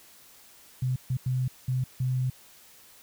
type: tone bursts at uneven times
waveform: sine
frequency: 128.1 Hz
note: C3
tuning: 36 cents flat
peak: -24 dBFS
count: 5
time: 0.82-0.96 / 1.1-1.17 / 1.26-1.48 / 1.68-1.84 / 2-2.3 s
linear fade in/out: 5 ms
effects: white hiss -54 dBFS RMS until 3.02 s